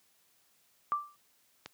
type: tone with exponential decay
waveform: sine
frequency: 1174.7 Hz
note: D6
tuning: in tune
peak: -24 dBFS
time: 0.92-1.16 s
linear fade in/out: 0 ms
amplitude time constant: 51 ms
type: click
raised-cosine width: 0.2 ms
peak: -24 dBFS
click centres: 1.66 s
effects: white hiss -69 dBFS RMS until 1.73 s + high-pass 80 Hz 12 dB/octave